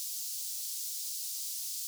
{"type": "high-pass noise", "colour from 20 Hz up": "pink", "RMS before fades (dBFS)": -38, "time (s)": [0, 1.87], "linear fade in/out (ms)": 0, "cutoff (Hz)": 4800, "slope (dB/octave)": 24, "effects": []}